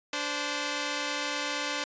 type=tone pair together; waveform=5% pulse; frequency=291.5 / 519 Hz; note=D4 / C5; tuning=-13 / -14 cents; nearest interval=minor seventh; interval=999 cents; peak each=-21 dBFS; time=0.13-1.84 s; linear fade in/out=2 ms; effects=resampled to 16000 Hz